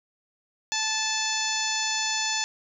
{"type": "harmonic tone", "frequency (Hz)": 874, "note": "A5", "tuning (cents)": -12, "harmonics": [1, 2, 3, 4, 5, 6, 7, 8], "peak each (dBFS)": [-33, -33, -33, -33, -33, -33, -33, -33], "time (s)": [0.72, 2.44], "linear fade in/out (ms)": 0, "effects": []}